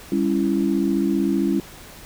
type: chord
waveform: sine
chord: C# diminished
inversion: second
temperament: just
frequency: 199.57 / 277.2 / 332.6 Hz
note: G3 / C#4 / E4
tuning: +31 / 0 / +16 cents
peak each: -22 dBFS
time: 0.12-1.6 s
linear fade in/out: 2 ms
effects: pink hiss -42 dBFS RMS until 2.05 s